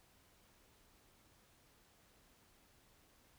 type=silence; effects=pink hiss -69 dBFS RMS until 3.38 s